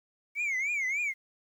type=tone with vibrato; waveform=sine; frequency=2217 Hz; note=C#7; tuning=in tune; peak=-25 dBFS; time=0.35-1.14 s; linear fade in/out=50 ms; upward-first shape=triangle; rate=3.4 Hz; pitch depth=190 cents each way; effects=tanh soft clip ceiling -27 dBFS + 10-bit